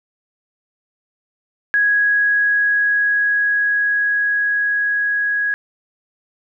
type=tone with level ramp; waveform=sine; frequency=1661.2 Hz; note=G#6; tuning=in tune; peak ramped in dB=-12 to -16 dBFS; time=1.74-5.54 s; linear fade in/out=0 ms; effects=none